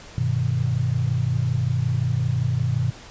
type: chord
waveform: sine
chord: G augmented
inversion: none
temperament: equal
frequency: 98 / 123.47 / 155.56 Hz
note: G2 / B2 / D#3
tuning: 0 / 0 / 0 cents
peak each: -26 / -21 / -27 dBFS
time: 0.18-2.91 s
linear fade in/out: 0 ms
effects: pink hiss -43 dBFS RMS until 3.1 s + resampled to 16000 Hz